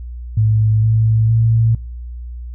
sine tone with pitch steps, 108.7 / 111.05 / 113.45 Hz, A2 / A2 / A#2, -21 / +16 / -47 cents, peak -10 dBFS, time 0.37-1.75 s, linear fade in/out 5 ms, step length 460 ms, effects noise-tail reverb RT60 0.5 s tail -26 dB re dry + added 60 Hz sine -26 dBFS peak until 2.54 s

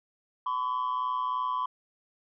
sine tone pair together, 1011.9 / 1135 Hz, B5 / C#6, +42 / +41 cents, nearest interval major second, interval 199 cents, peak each -27 / -30 dBFS, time 0.46-1.66 s, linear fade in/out 5 ms, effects tanh soft clip ceiling -24 dBFS

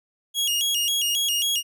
sawtooth tone with vibrato, 3074 Hz, G7, 35 cents flat, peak -18 dBFS, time 0.34-1.63 s, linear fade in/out 50 ms, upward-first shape square, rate 3.7 Hz, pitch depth 130 cents each way, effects none

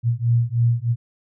sine beating tone pair, 116.54 / 119.74 Hz, A#2 / A#2, 0 / +47 cents, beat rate 3.2 Hz, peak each -19 dBFS, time 0.03-0.96 s, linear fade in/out 50 ms, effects none

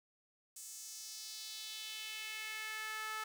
sawtooth tone with high-pass filter sweep, 434.7 Hz, A4, 21 cents flat, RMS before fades -45 dBFS, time 0.56-3.24 s, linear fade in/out 5 ms, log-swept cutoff 7700 to 1300 Hz, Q 2.2, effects none

